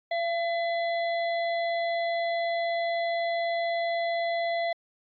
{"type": "harmonic tone with a mistuned harmonic", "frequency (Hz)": 679, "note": "F5", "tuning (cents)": -49, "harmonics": [1, 3, 5, 6], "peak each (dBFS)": [-26, -34, -42, -43], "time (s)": [0.11, 4.73], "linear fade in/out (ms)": 5, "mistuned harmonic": 3, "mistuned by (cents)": -21, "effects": ["AAC 64 kbps"]}